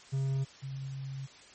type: tone pair in turn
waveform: triangle / sine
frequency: 135.1 / 135.1 Hz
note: C#3 / C#3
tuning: -44 / -44 cents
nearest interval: unison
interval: 0 cents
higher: neither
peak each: -26 / -36 dBFS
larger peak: first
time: 0.12-0.45 / 0.62-1.27 s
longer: second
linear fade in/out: 20 ms
effects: white hiss -54 dBFS RMS until 1.54 s + MP3 32 kbps